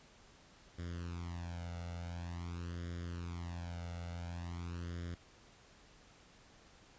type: tone with flanger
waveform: sawtooth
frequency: 86.4 Hz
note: F2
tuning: 18 cents flat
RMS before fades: -43 dBFS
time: 0.78-5.15 s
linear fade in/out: 10 ms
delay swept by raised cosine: 0.58 to 1.44 ms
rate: 0.47 Hz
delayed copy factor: +0.9
effects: pink hiss -62 dBFS RMS until 6.98 s + resampled to 16000 Hz